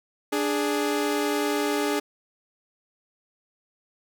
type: tone pair together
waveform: sawtooth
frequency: 293.7 / 415.4 Hz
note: D4 / G#4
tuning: 0 / 0 cents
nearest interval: tritone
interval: 600 cents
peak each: -22 / -22 dBFS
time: 0.32-2 s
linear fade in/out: 10 ms
effects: none